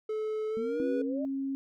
triangle tone with pitch glide, 432.5 to 488.3 Hz, A4 to B4, -30 to -20 cents, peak -28 dBFS, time 0.09-1.02 s, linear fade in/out 5 ms, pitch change +210 cents, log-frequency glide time 0.49-0.86 s
sine exponential sweep, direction up, 220.1 to 626 Hz, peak -35 dBFS, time 0.57-1.25 s, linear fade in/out 0 ms
sine tone, 271.6 Hz, C#4, 35 cents flat, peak -30 dBFS, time 0.8-1.55 s, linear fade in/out 0 ms
effects none

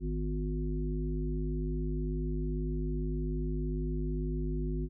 harmonic tone with a mistuned harmonic, 51.2 Hz, G#1, 24 cents flat, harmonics 1 / 3 / 5 / 7, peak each -32 / -37 / -39 / -40 dBFS, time 0-4.89 s, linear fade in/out 50 ms, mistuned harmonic 5, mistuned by -29 cents, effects none

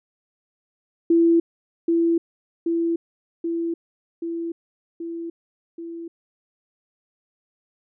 sine tone with echo, 334.9 Hz, E4, 27 cents sharp, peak -13 dBFS, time 1.1-1.4 s, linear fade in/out 5 ms, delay 780 ms, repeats 6, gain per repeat -3 dB, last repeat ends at 6.08 s, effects none

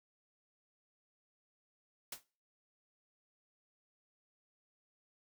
white noise with exponential decay, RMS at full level -39 dBFS, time 2.12-2.24 s, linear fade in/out 5 ms, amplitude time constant 24 ms, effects noise-tail reverb RT60 0.4 s tail -23 dB re dry

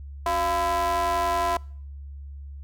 square ring-modulated tone, 160.7 Hz, E3, 44 cents flat, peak -20 dBFS, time 0.26-1.57 s, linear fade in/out 2 ms, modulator 849 Hz, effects noise-tail reverb RT60 0.6 s tail -26 dB re dry + added 70 Hz sine -36 dBFS peak until 2.63 s

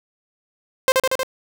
sawtooth tone with echo, 523.3 Hz, C5, in tune, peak -8 dBFS, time 0.88-0.92 s, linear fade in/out 0 ms, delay 78 ms, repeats 4, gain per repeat -2 dB, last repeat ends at 1.232 s, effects none

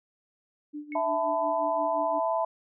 sine tone with tremolo, 296.5 Hz, D4, 17 cents sharp, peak -33 dBFS, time 0.73-2.2 s, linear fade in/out 20 ms, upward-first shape sine, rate 5.7 Hz, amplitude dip 80%
sine tone with exponential decay, 2200 Hz, C#7, 14 cents flat, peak -35 dBFS, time 0.92-1.07 s, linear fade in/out 1 ms, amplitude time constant 31 ms
sine chord, E suspended fourth, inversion none, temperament equal with one note detuned, 659.3 / 880 / 1003.3 Hz, E5 / A5 / B5, 0 / 0 / +27 cents, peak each -27 / -30 / -30 dBFS, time 0.95-2.45 s, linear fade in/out 5 ms
effects none

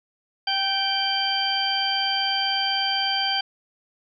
harmonic tone with a mistuned harmonic, 784 Hz, G5, in tune, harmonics 1 / 2 / 3 / 4 / 6, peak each -27 / -30 / -33 / -25 / -27 dBFS, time 0.47-3.41 s, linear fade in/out 5 ms, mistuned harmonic 2, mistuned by -17 cents, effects none

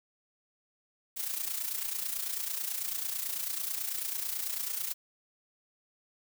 blue noise with amplitude modulation, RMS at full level -32 dBFS, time 1.16-4.94 s, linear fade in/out 20 ms, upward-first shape sine, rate 29.1 Hz, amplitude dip 65%, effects none

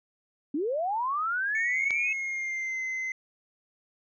sine linear sweep, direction up, 265.9 to 2588 Hz, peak -26 dBFS, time 0.54-2.13 s, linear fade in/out 5 ms
triangle tone with pitch glide, 2217 to 2057 Hz, C#7 to C7, 0 to -30 cents, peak -28 dBFS, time 1.55-3.12 s, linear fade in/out 2 ms, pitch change -130 cents, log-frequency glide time 1.82-2.82 s
click, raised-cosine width 0.2 ms, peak -19 dBFS, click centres 1.907 s
effects resampled to 16000 Hz

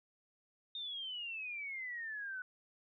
sine exponential sweep, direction down, 3682 to 1480 Hz, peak -40 dBFS, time 0.75-2.42 s, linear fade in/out 2 ms, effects none

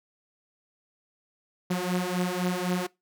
sawtooth beating tone pair, 178.3 / 182.2 Hz, F3 / F#3, +36 / -26 cents, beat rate 3.9 Hz, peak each -25 / -24 dBFS, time 1.7-2.87 s, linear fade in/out 10 ms, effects noise-tail reverb RT60 0.2 s tail -22 dB re dry

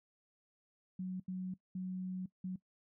sine tone bursts at uneven times, 185 Hz, F#3, in tune, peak -37 dBFS, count 4, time 0.99-1.2 / 1.28-1.54 / 1.75-2.26 / 2.44-2.56 s, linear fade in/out 5 ms, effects noise-tail reverb RT60 0.1 s tail -19 dB re dry

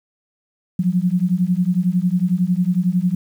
sine beating tone pair, 174.61 / 185.61 Hz, F3 / F#3, 0 / +6 cents, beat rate 11 Hz, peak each -18 dBFS, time 0.79-3.15 s, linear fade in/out 5 ms, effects 8-bit

